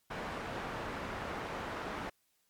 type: low-pass noise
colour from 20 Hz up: white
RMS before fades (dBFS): -40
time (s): 0.1-2.1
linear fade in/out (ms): 10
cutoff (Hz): 1300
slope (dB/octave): 12
effects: white hiss -75 dBFS RMS until 2.49 s + MP3 96 kbps